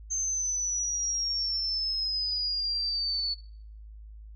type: exponential sweep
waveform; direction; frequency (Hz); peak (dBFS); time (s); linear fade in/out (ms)
sine; down; 6320 to 4435; -27; 0.1-3.35; 20
effects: noise-tail reverb RT60 0.6 s tail -22 dB re dry + added 53 Hz sine -43 dBFS peak until 4.35 s